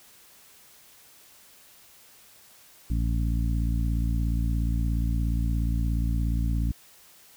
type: harmonic tone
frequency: 57 Hz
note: A#1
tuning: 38 cents flat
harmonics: 1 / 2 / 3 / 4 / 5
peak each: -24 / -30 / -34 / -36 / -38 dBFS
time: 2.9-6.72 s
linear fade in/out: 5 ms
effects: white hiss -54 dBFS RMS until 7.36 s